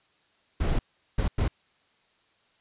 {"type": "noise bursts at uneven times", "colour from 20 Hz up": "brown", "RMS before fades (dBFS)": -24, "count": 3, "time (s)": [[0.6, 0.79], [1.18, 1.28], [1.38, 1.48]], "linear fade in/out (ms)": 5, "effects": ["white hiss -66 dBFS RMS until 2.6 s", "resampled to 8000 Hz"]}